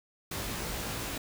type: noise with comb filter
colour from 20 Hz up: pink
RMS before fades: -36 dBFS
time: 0.31-1.18 s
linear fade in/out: 5 ms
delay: 18 ms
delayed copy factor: +0.95
effects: none